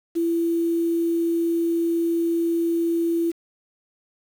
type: tone with quantisation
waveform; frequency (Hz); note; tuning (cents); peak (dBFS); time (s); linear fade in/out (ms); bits
sine; 335.7; E4; +32; -19; 0.15-3.32; 20; 7
effects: none